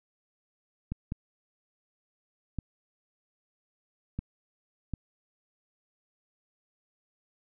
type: clicks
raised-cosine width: 5 ms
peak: -20 dBFS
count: 5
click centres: 0.92 / 1.121 / 2.587 / 4.19 / 4.937 s
effects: none